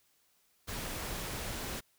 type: noise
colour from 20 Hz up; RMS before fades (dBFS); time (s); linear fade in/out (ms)
pink; -39; 0.67-1.81; 20
effects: white hiss -71 dBFS RMS until 1.98 s